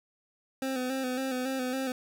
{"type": "tone with vibrato", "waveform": "25% pulse", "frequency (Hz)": 259.1, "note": "C4", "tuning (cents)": -17, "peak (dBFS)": -26, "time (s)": [0.62, 1.92], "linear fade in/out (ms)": 2, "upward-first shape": "square", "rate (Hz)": 3.6, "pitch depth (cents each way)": 41, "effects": []}